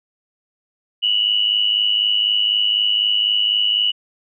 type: tone pair together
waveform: sine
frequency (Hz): 2856 / 2960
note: F7 / F#7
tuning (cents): +38 / 0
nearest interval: minor second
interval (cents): 62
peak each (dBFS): -20 / -16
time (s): 1.02-3.92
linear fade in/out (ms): 20
effects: none